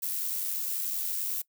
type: noise with amplitude modulation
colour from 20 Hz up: violet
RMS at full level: -30 dBFS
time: 0.02-1.42 s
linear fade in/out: 10 ms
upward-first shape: sine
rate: 91.2 Hz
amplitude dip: 40%
effects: noise-tail reverb RT60 0.1 s tail -21 dB re dry